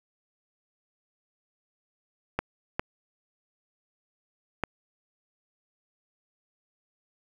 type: clicks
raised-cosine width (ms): 0.5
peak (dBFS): -11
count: 3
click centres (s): 2.39 / 2.795 / 4.637
effects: 7-bit